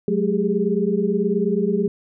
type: tone cluster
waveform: sine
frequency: 185.1 / 213.9 / 396.6 / 415.2 Hz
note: F#3 / A3 / G4 / G#4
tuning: +1 / -49 / +20 / 0 cents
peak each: -23 dBFS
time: 0.08-1.88 s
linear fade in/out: 2 ms
effects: none